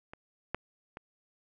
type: clicks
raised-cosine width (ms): 0.5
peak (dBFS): -29 / -16 / -27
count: 3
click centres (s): 0.135 / 0.546 / 0.971
effects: none